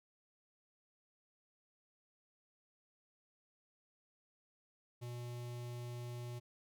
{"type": "tone with notch filter", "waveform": "square", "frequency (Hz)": 121.1, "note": "B2", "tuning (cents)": -34, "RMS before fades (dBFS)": -45, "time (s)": [5.01, 6.4], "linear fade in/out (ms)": 20, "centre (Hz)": 1500, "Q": 1.8, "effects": []}